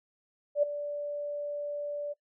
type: tone with ADSR envelope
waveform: sine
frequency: 583 Hz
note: D5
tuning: 13 cents flat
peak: -19 dBFS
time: 0.55-2.14 s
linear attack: 78 ms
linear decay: 9 ms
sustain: -13 dB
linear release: 22 ms
effects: noise-tail reverb RT60 0.1 s tail -21 dB re dry